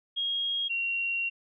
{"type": "tone pair in turn", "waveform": "sine", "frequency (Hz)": [3269, 2749], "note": ["G#7", "F7"], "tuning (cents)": [-28, -28], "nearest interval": "minor third", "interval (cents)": 300, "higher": "first", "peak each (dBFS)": -27, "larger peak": "neither", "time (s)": [[0.16, 0.69], [0.69, 1.3]], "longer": "second", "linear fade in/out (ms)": 20, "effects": []}